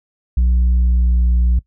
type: tone with pitch glide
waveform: sine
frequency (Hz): 60.9 to 60.2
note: B1 to B1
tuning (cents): -24 to -44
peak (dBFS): -8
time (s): 0.37-1.59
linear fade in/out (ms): 5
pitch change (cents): -20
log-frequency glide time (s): 0.78-1.31
effects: noise-tail reverb RT60 0.1 s tail -20 dB re dry + tanh soft clip ceiling -10 dBFS